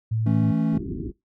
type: tone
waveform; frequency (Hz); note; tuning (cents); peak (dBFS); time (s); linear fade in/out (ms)
sine; 111.1; A2; +17; -21; 0.11-0.52; 10
type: chord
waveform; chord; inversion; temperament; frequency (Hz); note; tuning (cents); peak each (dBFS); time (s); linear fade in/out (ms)
triangle; A major; second; equal with one note detuned; 163.68 / 220 / 277.2; E3 / A3 / C#4; -12 / 0 / 0; -22 / -21 / -24; 0.26-0.78; 5
type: low-pass noise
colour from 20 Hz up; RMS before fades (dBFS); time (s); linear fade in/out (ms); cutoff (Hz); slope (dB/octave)
white; -31; 0.72-1.12; 20; 390; 96
effects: noise-tail reverb RT60 0.2 s tail -22 dB re dry

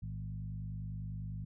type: tone with frequency modulation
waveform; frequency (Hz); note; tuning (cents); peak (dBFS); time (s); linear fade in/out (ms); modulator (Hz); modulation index
sine; 110; A2; 0; -38; 0.02-1.45; 10; 50; 1.2
effects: none

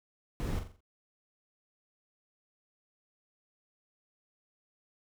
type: noise with echo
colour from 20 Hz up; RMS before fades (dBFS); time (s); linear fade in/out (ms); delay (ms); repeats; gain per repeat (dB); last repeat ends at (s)
brown; -34; 0.4-0.59; 0; 43; 5; -7; 0.805
effects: none

